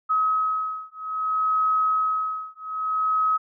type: beating tone pair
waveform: sine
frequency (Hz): 1275 / 1275.61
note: D#6 / D#6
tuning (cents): +42 / +43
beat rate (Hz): 0.61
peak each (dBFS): -24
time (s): 0.09-3.38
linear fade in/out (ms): 20
effects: none